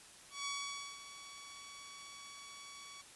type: tone with ADSR envelope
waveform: 10% pulse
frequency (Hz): 1129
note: C#6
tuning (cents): +31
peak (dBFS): -29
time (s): 0.3-3.02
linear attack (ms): 160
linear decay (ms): 520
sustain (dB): -13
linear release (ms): 13
effects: white hiss -57 dBFS RMS until 3.15 s + resampled to 24000 Hz